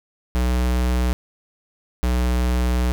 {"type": "tone pair in turn", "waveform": "square", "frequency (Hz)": [61.74, 61.5], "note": ["B1", "B1"], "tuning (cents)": [0, -7], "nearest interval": "unison", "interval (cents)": 7, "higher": "first", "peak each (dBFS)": -18, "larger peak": "neither", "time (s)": [[0.35, 1.13], [2.03, 2.92]], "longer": "second", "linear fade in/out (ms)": 0, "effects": []}